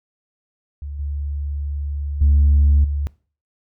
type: tone with level steps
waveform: sine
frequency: 71.9 Hz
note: D2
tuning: 36 cents flat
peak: -27 / -22 / -9 / -19 dBFS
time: 0.82-3.07 s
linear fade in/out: 0 ms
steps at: 0.99 / 2.21 / 2.84 s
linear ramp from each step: 5 ms
effects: noise-tail reverb RT60 0.4 s tail -22 dB re dry + tanh soft clip ceiling -8 dBFS